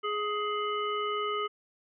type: harmonic tone with a mistuned harmonic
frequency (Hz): 417.9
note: G#4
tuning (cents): +11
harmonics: 1 / 3 / 5 / 7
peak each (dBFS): -33 / -31 / -41 / -39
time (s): 0.03-1.48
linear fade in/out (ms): 20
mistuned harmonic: 7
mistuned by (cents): +27
effects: none